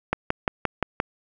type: click train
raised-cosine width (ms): 0.5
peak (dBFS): -6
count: 6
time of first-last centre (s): 0.13-1.001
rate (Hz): 5.74
effects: none